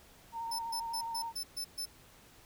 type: tone with vibrato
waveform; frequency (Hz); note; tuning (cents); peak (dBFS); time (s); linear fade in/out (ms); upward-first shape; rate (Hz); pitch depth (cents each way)
sine; 919; A#5; -25; -36; 0.32-1.33; 50; sine; 12; 16
type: tone bursts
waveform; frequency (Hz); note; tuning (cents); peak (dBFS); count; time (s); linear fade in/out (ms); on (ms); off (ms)
sawtooth; 5274; E8; 0; -33; 7; 0.51-1.857; 10; 81; 130
effects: pink hiss -59 dBFS RMS until 2.45 s